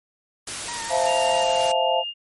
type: noise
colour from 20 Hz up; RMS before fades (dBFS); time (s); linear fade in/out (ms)
white; -30; 0.47-1.72; 5
type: tone with vibrato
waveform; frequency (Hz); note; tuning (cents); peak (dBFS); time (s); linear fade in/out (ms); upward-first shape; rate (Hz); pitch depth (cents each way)
30% pulse; 932.3; A#5; 0; -29; 0.68-1.44; 2; sine; 4.8; 41
type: chord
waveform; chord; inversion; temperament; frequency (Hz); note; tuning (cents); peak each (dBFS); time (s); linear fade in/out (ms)
sine; F major seventh; second; just; 523.8 / 654.8 / 698.5 / 873.1; C5 / E5 / F5 / A5; +2 / -12 / 0 / -14; -24; 0.89-2.04; 50
type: tone with pitch glide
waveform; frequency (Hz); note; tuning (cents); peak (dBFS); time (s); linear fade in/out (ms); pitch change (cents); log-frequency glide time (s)
sine; 2794 to 2823; F7 to F7; 0 to +18; -27; 1.05-2.14; 50; +18; 1.16-1.84
effects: MP3 48 kbps